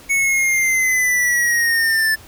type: linear sweep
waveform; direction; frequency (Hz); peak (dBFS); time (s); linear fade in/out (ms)
square; down; 2217 to 1750; -15; 0.09-2.16; 20
effects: pink hiss -43 dBFS RMS until 2.27 s

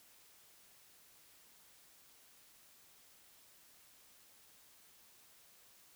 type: silence
effects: white hiss -64 dBFS RMS until 5.95 s

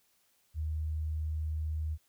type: tone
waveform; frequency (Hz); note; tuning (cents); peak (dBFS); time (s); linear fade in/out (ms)
sine; 77.78; D#2; 0; -31; 0.54-1.98; 50
effects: white hiss -71 dBFS RMS until 2.08 s

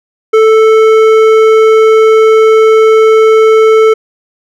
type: tone with hard clipping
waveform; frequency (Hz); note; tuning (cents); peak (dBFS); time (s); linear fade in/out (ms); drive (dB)
sine; 440; A4; 0; -4; 0.33-3.94; 10; 10
effects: none

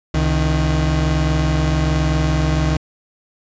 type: tone pair together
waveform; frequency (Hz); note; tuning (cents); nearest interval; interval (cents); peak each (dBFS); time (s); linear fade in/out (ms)
35% pulse; 67.17 / 155.56; C2 / D#3; +46 / 0; octave + minor third; 1454; -16; 0.14-2.77; 5
effects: resampled to 16000 Hz

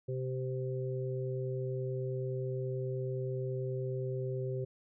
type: harmonic tone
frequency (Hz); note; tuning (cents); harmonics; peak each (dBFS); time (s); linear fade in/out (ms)
129.4; C3; -19; 1 / 3 / 4; -35 / -38 / -42; 0.08-4.65; 10
effects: none

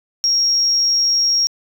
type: tone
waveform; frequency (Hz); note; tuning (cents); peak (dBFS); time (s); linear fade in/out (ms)
sine; 5588; F8; 0; -12; 0.24-1.47; 0
effects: tanh soft clip ceiling -8 dBFS + 9-bit

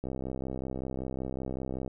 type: click train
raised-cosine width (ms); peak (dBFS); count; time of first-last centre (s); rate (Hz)
2; -22; 121; 0.04-1.878; 65.3
effects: none

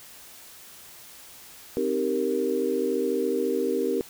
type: chord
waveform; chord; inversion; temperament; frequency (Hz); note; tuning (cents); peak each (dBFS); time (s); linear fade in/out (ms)
sine; C minor seventh; none; equal; 261.6 / 311.1 / 392 / 466.2; C4 / Eb4 / G4 / Bb4; 0 / 0 / 0 / 0; -30 / -31 / -27 / -27; 1.77-4.01; 0
effects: white hiss -47 dBFS RMS until 4.09 s

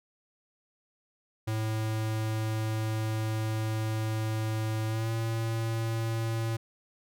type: tone with pitch glide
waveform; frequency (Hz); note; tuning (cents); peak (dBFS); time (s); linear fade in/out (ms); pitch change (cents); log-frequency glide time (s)
square; 109.7 to 113.44; A2 to A#2; -5 to -47; -29; 1.47-6.57; 10; +58; 4.87-5.1
effects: none

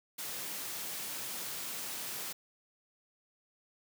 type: high-pass noise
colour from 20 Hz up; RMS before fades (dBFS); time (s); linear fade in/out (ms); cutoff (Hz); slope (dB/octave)
white; -40; 0.18-2.33; 10; 110; 96
effects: none

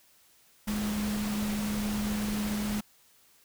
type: tone in noise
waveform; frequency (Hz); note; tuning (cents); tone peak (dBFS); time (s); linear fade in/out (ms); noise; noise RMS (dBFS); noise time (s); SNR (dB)
sine; 209.4; G#3; +15; -29; 0.67-2.81; 10; pink; -37; 0.67-2.81; +5
effects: white hiss -62 dBFS RMS until 3.44 s

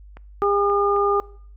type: click train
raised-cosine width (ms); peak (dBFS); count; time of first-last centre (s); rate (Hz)
0.5; -26; 4; 0.17-0.964; 3.78
type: harmonic tone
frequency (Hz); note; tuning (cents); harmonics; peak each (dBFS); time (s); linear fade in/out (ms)
404.3; G#4; -46; 1 / 2 / 3; -19 / -25 / -21; 0.42-1.2; 0
effects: noise-tail reverb RT60 0.6 s tail -23 dB re dry + added 50 Hz sine -41 dBFS peak until 1.56 s

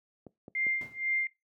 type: clicks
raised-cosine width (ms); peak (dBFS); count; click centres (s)
2; -31; 3; 0.267 / 0.481 / 0.667
type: tone with tremolo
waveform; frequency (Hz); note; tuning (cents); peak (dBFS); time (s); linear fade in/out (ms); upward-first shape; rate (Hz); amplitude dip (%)
sine; 2103; C7; +8; -26; 0.55-1.27; 2; sine; 2.1; 95
type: noise with exponential decay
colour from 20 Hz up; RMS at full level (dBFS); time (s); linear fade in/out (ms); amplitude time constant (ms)
brown; -41; 0.81-1.11; 2; 65
effects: noise-tail reverb RT60 0.2 s tail -20 dB re dry + high-pass 150 Hz 12 dB/octave

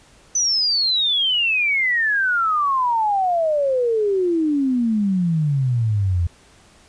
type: exponential sweep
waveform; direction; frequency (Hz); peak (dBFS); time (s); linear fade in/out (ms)
sine; down; 6080 to 83; -16; 0.35-6.27; 5
effects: pink hiss -51 dBFS RMS until 6.88 s + resampled to 22050 Hz

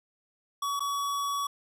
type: tone with dropouts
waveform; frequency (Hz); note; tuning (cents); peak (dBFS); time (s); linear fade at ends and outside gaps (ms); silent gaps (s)
square; 1131; C#6; +34; -29; 0.62-1.47; 5; 0.795-0.804
effects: resampled to 32000 Hz + 11-bit

